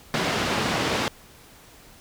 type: band-pass noise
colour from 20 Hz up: pink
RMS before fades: -25 dBFS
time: 0.14-1.08 s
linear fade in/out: 0 ms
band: 140 to 4500 Hz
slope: 12 dB/octave
effects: pink hiss -50 dBFS RMS until 2 s